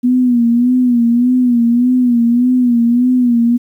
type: tone with vibrato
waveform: sine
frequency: 243.1 Hz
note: B3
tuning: 27 cents flat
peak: -8 dBFS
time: 0.03-3.58 s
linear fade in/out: 20 ms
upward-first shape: sine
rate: 1.7 Hz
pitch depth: 72 cents each way
effects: 8-bit